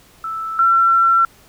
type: tone pair in turn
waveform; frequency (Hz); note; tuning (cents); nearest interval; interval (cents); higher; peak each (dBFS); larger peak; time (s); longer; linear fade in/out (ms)
sine; 1318.5 / 1353.2; E6 / E6; 0 / +45; unison; 45; second; -22 / -10; second; 0.24-0.59 / 0.59-1.25; second; 2
effects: pink hiss -49 dBFS RMS until 1.48 s